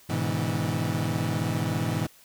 30% pulse chord, E dominant seventh, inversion first, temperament equal with one note detuned, 103.83 / 123.47 / 146.83 / 161.8 Hz, G#2 / B2 / D3 / E3, 0 / 0 / 0 / -32 cents, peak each -28 / -28 / -31 / -27 dBFS, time 0.09-2.07 s, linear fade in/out 10 ms, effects white hiss -55 dBFS RMS until 2.24 s

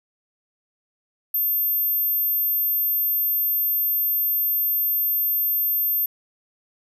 sine tone, 13360 Hz, G#9, 9 cents sharp, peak -19 dBFS, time 1.34-6.06 s, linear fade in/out 5 ms, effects none

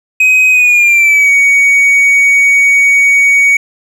triangle tone with pitch glide, 2520 to 2245 Hz, D#7 to C#7, +21 to +21 cents, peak -3 dBFS, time 0.2-3.57 s, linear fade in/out 5 ms, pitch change -200 cents, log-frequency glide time 0.51-1.32 s, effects none

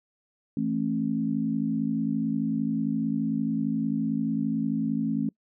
sine chord, A major, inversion second, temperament equal with one note detuned, 164.81 / 220 / 271.3 Hz, E3 / A3 / C#4, 0 / 0 / -37 cents, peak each -32 / -27 / -28 dBFS, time 0.57-5.29 s, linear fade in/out 2 ms, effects noise-tail reverb RT60 0.1 s tail -25 dB re dry

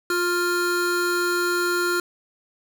square tone pair together, 353.2 / 1398 Hz, F4 / F6, +20 / +1 cents, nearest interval 2 octaves, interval 2381 cents, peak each -24 dBFS, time 0.1-2 s, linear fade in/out 2 ms, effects none

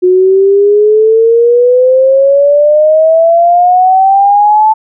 sine exponential sweep, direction up, 361.1 to 878 Hz, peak -3 dBFS, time 0.02-4.74 s, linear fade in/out 20 ms, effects none

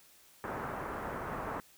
white low-pass noise, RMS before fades -39 dBFS, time 0.44-1.6 s, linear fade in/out 0 ms, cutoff 1400 Hz, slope 24 dB/octave, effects white hiss -61 dBFS RMS until 1.77 s

